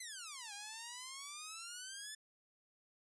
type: exponential two-way sweep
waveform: 5% pulse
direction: down then up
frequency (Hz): 2093 to 801 to 1755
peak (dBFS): -34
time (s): 0-2.15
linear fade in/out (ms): 5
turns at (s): 0.53
effects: resampled to 22050 Hz